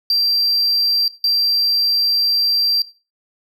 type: tone bursts at uneven times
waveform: triangle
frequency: 4715 Hz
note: D8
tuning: 6 cents sharp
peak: -12 dBFS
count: 2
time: 0.1-1.08 / 1.24-2.82 s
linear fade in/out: 2 ms
effects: noise-tail reverb RT60 0.3 s tail -18 dB re dry